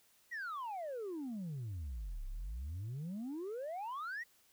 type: exponential two-way sweep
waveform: sine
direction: down then up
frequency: 1975.5 to 31.37 to 1975.5 Hz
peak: -37 dBFS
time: 0.31-4.24 s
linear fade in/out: 20 ms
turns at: 2.26 s
effects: tanh soft clip ceiling -38 dBFS + white hiss -69 dBFS RMS until 4.52 s